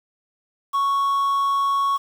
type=tone with quantisation; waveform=triangle; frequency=1110 Hz; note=C#6; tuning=2 cents sharp; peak=-16 dBFS; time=0.73-1.98 s; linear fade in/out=20 ms; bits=7; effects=none